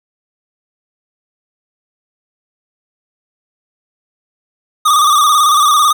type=tone with vibrato; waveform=square; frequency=1196 Hz; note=D6; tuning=31 cents sharp; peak=-8 dBFS; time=4.85-5.93 s; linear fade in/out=10 ms; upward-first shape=square; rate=18 Hz; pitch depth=58 cents each way; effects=none